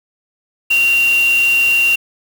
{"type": "tone in noise", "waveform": "sine", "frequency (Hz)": 2762, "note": "F7", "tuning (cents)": -20, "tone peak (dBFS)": -10, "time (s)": [0.7, 1.96], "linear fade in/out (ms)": 10, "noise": "white", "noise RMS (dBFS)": -27, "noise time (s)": [0.7, 1.96], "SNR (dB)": 14, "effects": []}